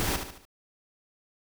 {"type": "noise with echo", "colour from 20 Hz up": "pink", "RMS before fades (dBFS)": -28, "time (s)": [0, 0.16], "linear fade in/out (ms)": 0, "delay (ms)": 73, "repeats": 4, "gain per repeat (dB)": -7, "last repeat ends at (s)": 0.452, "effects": []}